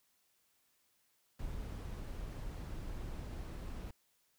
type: noise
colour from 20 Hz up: brown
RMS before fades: -43 dBFS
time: 1.39-3.91 s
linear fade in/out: 5 ms
effects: white hiss -75 dBFS RMS until 4.38 s